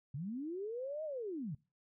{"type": "linear two-way sweep", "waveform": "sine", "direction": "up then down", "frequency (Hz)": [125.8, 639, 125.8], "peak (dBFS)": -38, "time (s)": [0.14, 1.55], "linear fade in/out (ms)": 5, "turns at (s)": 1.04, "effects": ["noise-tail reverb RT60 0.3 s tail -22 dB re dry"]}